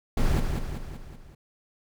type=noise with echo; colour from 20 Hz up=brown; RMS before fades=-22 dBFS; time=0.17-0.4 s; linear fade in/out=5 ms; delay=190 ms; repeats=5; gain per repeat=-5 dB; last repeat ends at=1.35 s; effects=none